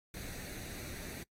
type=noise with comb filter; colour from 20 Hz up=pink; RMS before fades=-45 dBFS; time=0.14-1.23 s; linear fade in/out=2 ms; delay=0.48 ms; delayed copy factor=+0.55; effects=noise-tail reverb RT60 0.1 s tail -23 dB re dry + AAC 48 kbps